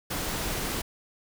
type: noise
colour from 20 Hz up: pink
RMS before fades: -31 dBFS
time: 0.1-0.82 s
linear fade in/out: 10 ms
effects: none